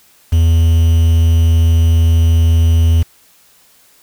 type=tone with quantisation; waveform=triangle; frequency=82.41 Hz; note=E2; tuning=in tune; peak=-5 dBFS; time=0.32-3.03 s; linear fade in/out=10 ms; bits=5; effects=white hiss -49 dBFS RMS until 4.02 s